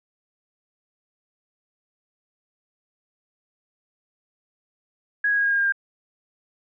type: tone with pitch steps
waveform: sine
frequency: 1661.2 / 1650.7 / 1640.2 / 1629.8 / 1619.5 / 1609.3 / 1599.1 Hz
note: G#6 / G#6 / G#6 / G#6 / G#6 / G6 / G6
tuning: 0 / -11 / -22 / -33 / -44 / +45 / +34 cents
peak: -18 dBFS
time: 5.24-5.723 s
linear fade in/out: 5 ms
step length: 69 ms
effects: none